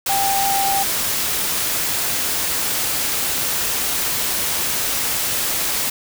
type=tone in noise; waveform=sine; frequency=788 Hz; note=G5; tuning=9 cents sharp; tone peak=-18 dBFS; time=0.09-0.83 s; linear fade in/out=5 ms; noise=white; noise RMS=-21 dBFS; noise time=0.06-5.9 s; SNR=0 dB; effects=none